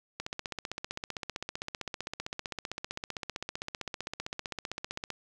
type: click train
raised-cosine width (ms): 0.2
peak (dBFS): -18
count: 77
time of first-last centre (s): 0.2-5.103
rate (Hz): 15.5
effects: none